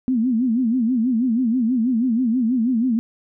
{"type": "tone with vibrato", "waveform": "sine", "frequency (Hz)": 240, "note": "B3", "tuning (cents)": -49, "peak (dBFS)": -16, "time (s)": [0.08, 2.99], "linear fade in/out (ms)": 0, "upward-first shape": "sine", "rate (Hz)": 6.2, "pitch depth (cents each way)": 160, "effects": []}